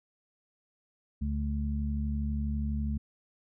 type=harmonic tone; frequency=72.2 Hz; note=D2; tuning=29 cents flat; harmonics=1 / 2 / 3; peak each=-30 / -39 / -34 dBFS; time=1.21-2.98 s; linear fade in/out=10 ms; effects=none